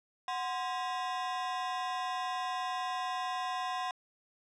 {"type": "ring-modulated tone", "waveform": "40% pulse", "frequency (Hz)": 889, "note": "A5", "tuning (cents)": 18, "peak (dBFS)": -29, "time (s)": [0.28, 3.91], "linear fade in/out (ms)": 2, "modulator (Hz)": 151, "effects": ["low-pass 5000 Hz 12 dB/octave"]}